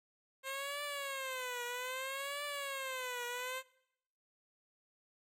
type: tone with vibrato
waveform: 10% pulse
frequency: 530 Hz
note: C5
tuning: 22 cents sharp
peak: -30 dBFS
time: 0.43-3.63 s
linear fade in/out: 50 ms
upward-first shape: triangle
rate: 0.62 Hz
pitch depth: 170 cents each way
effects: noise-tail reverb RT60 0.8 s tail -23 dB re dry + MP3 64 kbps